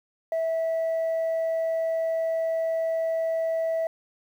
sine tone, 653 Hz, E5, 17 cents flat, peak -21 dBFS, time 0.32-3.87 s, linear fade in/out 2 ms, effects tanh soft clip ceiling -22 dBFS + 9-bit

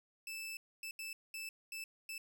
sawtooth tone bursts at uneven times, 2635 Hz, E7, 1 cent flat, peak -39 dBFS, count 6, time 0.27-0.57 / 0.83-0.91 / 0.99-1.13 / 1.34-1.49 / 1.72-1.84 / 2.09-2.18 s, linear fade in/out 2 ms, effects none

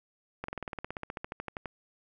slowing click train, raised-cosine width 0.5 ms, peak -21 dBFS, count 20, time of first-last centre 0.44-1.658 s, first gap 44 ms, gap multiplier 1.04, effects none

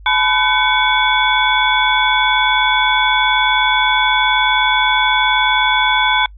sine tone cluster, 862 / 1001 / 1513 / 2234 / 3432 Hz, A5 / B5 / F#6 / C#7 / A7, -36 / +23 / +38 / +13 / -44 cents, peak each -18 dBFS, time 0.06-6.26 s, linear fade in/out 2 ms, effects noise-tail reverb RT60 0.1 s tail -26 dB re dry + added 50 Hz sine -35 dBFS peak until 6.37 s

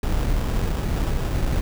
brown noise with sample-and-hold, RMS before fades -22 dBFS, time 0.03-1.61 s, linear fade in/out 2 ms, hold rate 2100 Hz, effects none

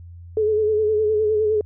sine tone with vibrato, 428.8 Hz, A4, 45 cents flat, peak -16 dBFS, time 0.37-1.61 s, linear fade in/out 2 ms, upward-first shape sine, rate 9.7 Hz, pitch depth 42 cents each way, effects added 86 Hz sine -37 dBFS peak until 1.65 s

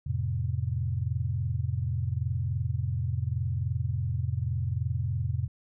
sine chord, F major, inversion none, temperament equal, 87.31 / 110 / 130.81 Hz, F2 / A2 / C3, 0 / 0 / 0 cents, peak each -31 dBFS, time 0.06-5.48 s, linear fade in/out 10 ms, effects none

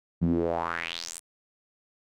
sawtooth tone with band-pass filter sweep, 84 Hz, E2, 33 cents sharp, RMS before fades -29 dBFS, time 0.21-1.2 s, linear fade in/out 20 ms, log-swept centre 170 to 10000 Hz, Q 4, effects none

